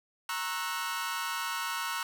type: chord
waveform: sawtooth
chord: F# dominant seventh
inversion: first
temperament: equal with one note detuned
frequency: 932.3 / 1092.2 / 1318.5 / 1480 Hz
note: A#5 / C#6 / E6 / F#6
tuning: 0 / -26 / 0 / 0 cents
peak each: -34 dBFS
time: 0.29-2.03 s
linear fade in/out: 2 ms
effects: none